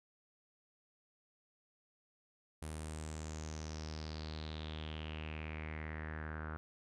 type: tone with low-pass filter sweep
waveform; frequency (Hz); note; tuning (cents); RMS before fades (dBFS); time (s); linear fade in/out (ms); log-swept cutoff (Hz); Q
sawtooth; 77.78; D#2; 0; -44; 2.62-6.57; 0; 10000 to 1400; 5.4
effects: none